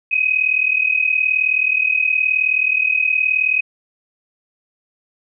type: tone pair together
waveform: sine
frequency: 2506 / 2545 Hz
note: D#7 / D#7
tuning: +12 / +39 cents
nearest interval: unison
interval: 27 cents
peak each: -17 dBFS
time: 0.11-3.61 s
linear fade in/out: 10 ms
effects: none